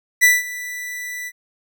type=tone with ADSR envelope; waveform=45% pulse; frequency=1975.5 Hz; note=B6; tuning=in tune; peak=-8 dBFS; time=0.21-1.32 s; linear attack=26 ms; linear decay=190 ms; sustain=-19 dB; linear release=50 ms; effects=none